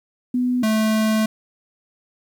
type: tone pair in turn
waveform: sine / square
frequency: 248.8 / 217.9 Hz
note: B3 / A3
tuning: +13 / -17 cents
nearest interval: major second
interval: 230 cents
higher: first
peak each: -17 dBFS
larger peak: neither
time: 0.34-0.63 / 0.63-1.26 s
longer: second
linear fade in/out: 5 ms
effects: 9-bit